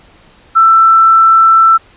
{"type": "tone", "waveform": "sine", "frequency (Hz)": 1332, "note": "E6", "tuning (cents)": 18, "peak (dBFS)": -3, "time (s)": [0.55, 1.78], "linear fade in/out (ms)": 20, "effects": ["pink hiss -44 dBFS RMS until 1.96 s", "resampled to 8000 Hz"]}